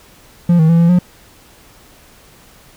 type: tone with pitch steps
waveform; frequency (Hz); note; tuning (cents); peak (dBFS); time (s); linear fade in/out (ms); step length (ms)
triangle; 173.2 / 159.2 / 167.4 / 169.3 / 178.5; F3 / D#3 / E3 / E3 / F3; -14 / +40 / +27 / +46 / +38; -5; 0.49-0.99; 5; 100
effects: pink hiss -45 dBFS RMS until 2.76 s